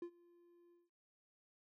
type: tone with ADSR envelope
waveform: triangle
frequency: 346.5 Hz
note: F4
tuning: 14 cents flat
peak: -39 dBFS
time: 0.02-0.9 s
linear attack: 3 ms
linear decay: 77 ms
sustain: -24 dB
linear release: 180 ms
effects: none